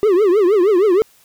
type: tone with vibrato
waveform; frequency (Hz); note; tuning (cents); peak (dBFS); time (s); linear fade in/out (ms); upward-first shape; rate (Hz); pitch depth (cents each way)
triangle; 389.9; G4; -9; -8; 0.03-1.02; 0; triangle; 6.4; 250
effects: white hiss -52 dBFS RMS until 1.24 s